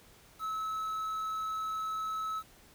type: tone with quantisation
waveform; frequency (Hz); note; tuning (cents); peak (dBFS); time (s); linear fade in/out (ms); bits
triangle; 1296; E6; -30; -31; 0.39-2.43; 50; 9
effects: pink hiss -59 dBFS RMS until 2.74 s